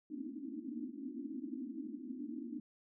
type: band-pass noise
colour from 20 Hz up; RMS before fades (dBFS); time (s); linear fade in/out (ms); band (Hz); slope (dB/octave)
pink; -44; 0.1-2.6; 5; 230 to 320; 96
effects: none